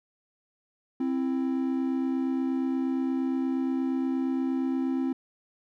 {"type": "tone pair together", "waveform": "triangle", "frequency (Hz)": [263.6, 332.1], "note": ["C4", "E4"], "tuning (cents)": [13, 13], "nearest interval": "major third", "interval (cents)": 400, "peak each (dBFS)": [-24, -30], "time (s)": [1, 5.13], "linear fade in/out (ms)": 5, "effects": []}